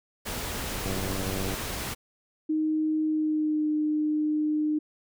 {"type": "noise", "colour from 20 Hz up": "pink", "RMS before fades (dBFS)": -33, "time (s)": [0.25, 1.95], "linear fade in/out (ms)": 20}
{"type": "click train", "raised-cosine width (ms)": 2, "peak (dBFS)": -21, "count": 66, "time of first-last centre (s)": [0.86, 1.54], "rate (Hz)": 95.6}
{"type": "tone with pitch glide", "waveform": "sine", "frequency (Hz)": [311.1, 304.2], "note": ["D#4", "D#4"], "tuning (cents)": [0, -39], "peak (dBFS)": -23, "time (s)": [2.49, 4.79], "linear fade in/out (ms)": 10, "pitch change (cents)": -39, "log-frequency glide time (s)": [3.05, 3.69]}
{"effects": []}